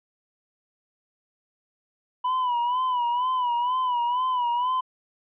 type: tone with vibrato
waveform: triangle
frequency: 987.8 Hz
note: B5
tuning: in tune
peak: -20 dBFS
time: 2.24-4.81 s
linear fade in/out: 10 ms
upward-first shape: sine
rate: 2.1 Hz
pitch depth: 71 cents each way
effects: resampled to 8000 Hz